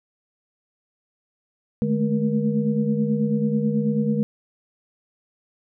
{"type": "tone cluster", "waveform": "sine", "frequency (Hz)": [150.7, 213.1, 222.3, 475.4], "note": ["D3", "G#3", "A3", "A#4"], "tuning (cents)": [45, 45, 18, 34], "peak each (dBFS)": [-26, -21, -27, -28], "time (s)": [1.82, 4.23], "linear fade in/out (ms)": 0, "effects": []}